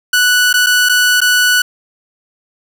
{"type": "tone with dropouts", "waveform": "sawtooth", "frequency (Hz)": 1480, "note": "F#6", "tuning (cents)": 0, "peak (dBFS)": -5, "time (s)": [0.13, 1.62], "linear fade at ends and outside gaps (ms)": 5, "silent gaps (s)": [[0.529, 0.539], [0.663, 0.667], [0.889, 0.894], [1.205, 1.215]], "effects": []}